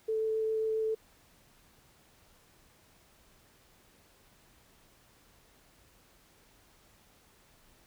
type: tone with vibrato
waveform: sine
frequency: 439.8 Hz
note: A4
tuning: 1 cent flat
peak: -28 dBFS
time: 0.08-0.95 s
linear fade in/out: 10 ms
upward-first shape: triangle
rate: 7.4 Hz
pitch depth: 8 cents each way
effects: pink hiss -63 dBFS RMS until 7.86 s